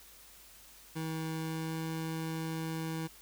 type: tone with pitch glide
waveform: 25% pulse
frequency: 160 to 161.21 Hz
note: D#3 to E3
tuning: +49 to -38 cents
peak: -31 dBFS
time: 0.95-3.08 s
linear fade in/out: 20 ms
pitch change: +13 cents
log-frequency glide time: 1.33-1.85 s
effects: added 50 Hz sine -65 dBFS peak until 3.21 s + white hiss -56 dBFS RMS until 3.21 s